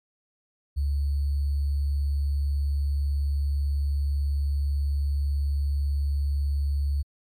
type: tone with sample-and-hold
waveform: sine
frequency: 70.9 Hz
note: C#2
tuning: 40 cents sharp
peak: -22 dBFS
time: 0.76-7.03 s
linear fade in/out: 20 ms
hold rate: 4410 Hz
effects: MP3 64 kbps